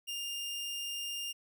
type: tone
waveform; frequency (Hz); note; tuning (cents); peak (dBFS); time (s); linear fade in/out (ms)
sawtooth; 2807; F7; +8; -33; 0.07-1.33; 20
effects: none